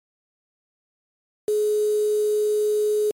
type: tone with quantisation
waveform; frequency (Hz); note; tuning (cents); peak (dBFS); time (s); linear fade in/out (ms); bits
sine; 421.8; G#4; +27; -18; 1.48-3.11; 2; 6
effects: MP3 64 kbps